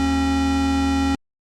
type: tone pair together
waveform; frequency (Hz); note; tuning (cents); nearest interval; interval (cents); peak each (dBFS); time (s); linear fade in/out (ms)
square; 76.3 / 272.6; D#2 / C#4; -33 / -29; octave + minor seventh; 2204; -25 / -19; 0-1.15; 0
effects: low-pass 7000 Hz 12 dB/octave + Opus 48 kbps